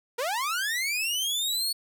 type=linear sweep; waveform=sawtooth; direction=up; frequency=448.4 to 4435 Hz; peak=-23 dBFS; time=0.18-1.73 s; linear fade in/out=10 ms; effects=none